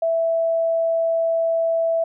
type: tone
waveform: sine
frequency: 660 Hz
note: E5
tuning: 2 cents sharp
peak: -17 dBFS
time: 0.02-2.04 s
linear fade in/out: 5 ms
effects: none